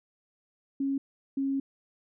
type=tone pair in turn; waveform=sine; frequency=274.2 / 272.8 Hz; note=C#4 / C#4; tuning=-19 / -28 cents; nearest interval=unison; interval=9 cents; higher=first; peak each=-26 dBFS; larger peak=neither; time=0.8-0.98 / 1.37-1.6 s; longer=second; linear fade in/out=5 ms; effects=none